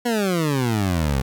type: exponential sweep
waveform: 20% pulse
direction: down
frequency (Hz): 246.9 to 63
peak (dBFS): -14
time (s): 0.05-1.22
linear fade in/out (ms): 10
effects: 9-bit